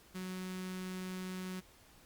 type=tone with notch filter; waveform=sawtooth; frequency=185 Hz; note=F#3; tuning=in tune; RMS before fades=-42 dBFS; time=0.14-1.61 s; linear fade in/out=20 ms; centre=650 Hz; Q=0.88; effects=pink hiss -62 dBFS RMS until 2.05 s + Opus 48 kbps